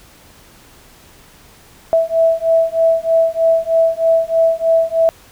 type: beating tone pair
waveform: sine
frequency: 655 / 658.2 Hz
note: E5 / E5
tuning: -11 / -3 cents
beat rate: 3.2 Hz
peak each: -14 dBFS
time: 1.93-5.09 s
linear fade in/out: 0 ms
effects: pink hiss -45 dBFS RMS until 5.31 s